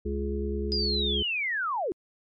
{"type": "harmonic tone", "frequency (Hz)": 69.9, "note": "C#2", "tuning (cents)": 15, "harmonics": [1, 3, 5, 6], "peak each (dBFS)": [-30, -34, -35, -33], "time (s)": [0.05, 1.23], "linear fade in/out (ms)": 10}
{"type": "linear sweep", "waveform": "sine", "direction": "down", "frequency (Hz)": [4978, 317.8], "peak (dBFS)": -26, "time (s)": [0.72, 1.92], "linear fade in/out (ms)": 0}
{"effects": ["MP3 48 kbps"]}